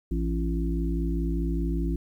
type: harmonic tone with a mistuned harmonic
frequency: 56.5 Hz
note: A1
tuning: 47 cents sharp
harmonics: 1 / 3 / 5 / 6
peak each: -26 / -31 / -33 / -34 dBFS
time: 0.11-1.96 s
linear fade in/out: 5 ms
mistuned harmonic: 5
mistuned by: -53 cents
effects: 10-bit